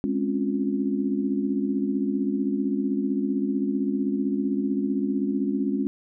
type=chord; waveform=sine; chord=Db major seventh; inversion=second; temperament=equal with one note detuned; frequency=207.7 / 261.6 / 277.2 / 352.9 Hz; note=Ab3 / C4 / Db4 / F4; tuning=0 / 0 / 0 / +18 cents; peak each=-27 / -29 / -26 / -32 dBFS; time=0.04-5.87 s; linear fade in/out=0 ms; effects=none